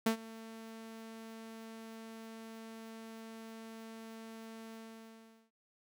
sawtooth tone with ADSR envelope, 224.2 Hz, A3, 33 cents sharp, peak -22 dBFS, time 0.06-5.51 s, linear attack 6 ms, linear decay 96 ms, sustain -21 dB, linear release 780 ms, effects none

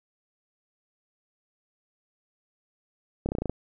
slowing click train, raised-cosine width 2 ms, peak -15 dBFS, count 8, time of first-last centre 3.26-3.496 s, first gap 29 ms, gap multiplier 1.05, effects none

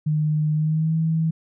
sine tone with pitch glide, 152.8 to 161.23 Hz, D#3 to E3, -31 to -38 cents, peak -18 dBFS, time 0.06-1.31 s, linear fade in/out 10 ms, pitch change +93 cents, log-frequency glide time 0.53-0.96 s, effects none

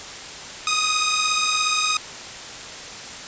10% pulse beating tone pair, 1244.5 / 1261.5 Hz, D#6 / D#6, 0 / +23 cents, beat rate 17 Hz, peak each -12 / -16 dBFS, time 0.67-1.97 s, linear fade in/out 2 ms, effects white hiss -35 dBFS RMS until 3.27 s + resampled to 16000 Hz

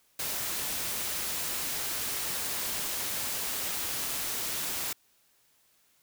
white noise, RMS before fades -33 dBFS, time 0.19-4.93 s, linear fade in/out 5 ms, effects white hiss -67 dBFS RMS until 6.02 s

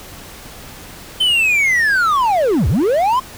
triangle linear two-way sweep, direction down then up, 3100 to 58.27 to 1070 Hz, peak -10 dBFS, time 1.2-3.2 s, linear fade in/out 10 ms, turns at 2.68 s, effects pink hiss -36 dBFS RMS until 3.37 s

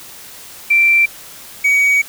sine / triangle tone pair in turn, 2349 / 2258 Hz, D7 / C#7, 0 / +31 cents, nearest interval minor second, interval 69 cents, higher first, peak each -8 dBFS, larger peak neither, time 0.7-1.06 / 1.64-2.02 s, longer second, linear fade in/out 10 ms, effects white hiss -36 dBFS RMS until 2.08 s

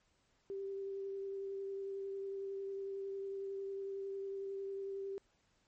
sine tone with vibrato, 392 Hz, G4, in tune, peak -39 dBFS, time 0.5-5.18 s, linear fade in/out 0 ms, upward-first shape triangle, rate 11 Hz, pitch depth 15 cents each way, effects pink hiss -75 dBFS RMS until 5.67 s + MP3 32 kbps

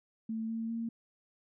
sine tone with pitch steps, 222.9 / 226.1 / 229.4 Hz, A3 / A3 / A#3, +23 / +47 / -28 cents, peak -33 dBFS, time 0.29-0.89 s, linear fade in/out 5 ms, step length 200 ms, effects none

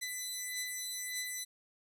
10% pulse beating tone pair, 2000 / 2001.7 Hz, B6 / B6, +21 / +23 cents, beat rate 1.7 Hz, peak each -30 / -33 dBFS, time 0.01-1.45 s, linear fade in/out 20 ms, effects none

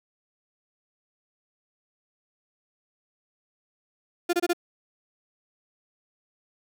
35% pulse tone bursts, 349.2 Hz, F4, in tune, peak -19 dBFS, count 4, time 4.29-4.533 s, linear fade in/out 10 ms, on 42 ms, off 25 ms, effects none

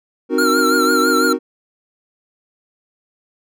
triangle chord, C half-diminished seventh, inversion none, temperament equal with one note detuned, 261.6 / 308.4 / 370 / 466.2 Hz, C4 / Eb4 / Gb4 / Bb4, 0 / -15 / 0 / 0 cents, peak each -18 dBFS, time 0.29-1.39 s, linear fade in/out 50 ms
square tone with vibrato, 1379 Hz, F6, 22 cents flat, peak -16 dBFS, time 0.38-1.33 s, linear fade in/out 5 ms, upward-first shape triangle, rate 6 Hz, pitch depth 73 cents each way
effects none

